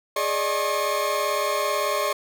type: tone cluster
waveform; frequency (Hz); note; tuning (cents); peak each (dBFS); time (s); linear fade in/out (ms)
40% pulse; 417 / 582 / 620 / 1079; G#4 / D5 / D#5 / C#6; +7 / -16 / -6 / -47; -30 / -26 / -29 / -25; 0.16-2.13; 5
effects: none